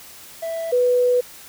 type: tone pair in turn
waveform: triangle / sine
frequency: 659.3 / 493.9 Hz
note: E5 / B4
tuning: 0 / 0 cents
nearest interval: perfect fourth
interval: 500 cents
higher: first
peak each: -22 / -14 dBFS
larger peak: second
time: 0.42-0.72 / 0.72-1.21 s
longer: second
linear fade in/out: 10 ms
effects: white hiss -42 dBFS RMS until 1.48 s